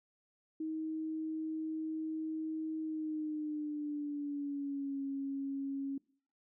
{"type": "tone with pitch glide", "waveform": "sine", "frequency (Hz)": [315.9, 275], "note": ["D#4", "C#4"], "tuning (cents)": [26, -14], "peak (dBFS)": -35, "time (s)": [0.6, 5.98], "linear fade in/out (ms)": 5, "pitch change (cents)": -240, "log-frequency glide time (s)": [2.8, 5.02], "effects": ["noise-tail reverb RT60 0.5 s tail -23 dB re dry"]}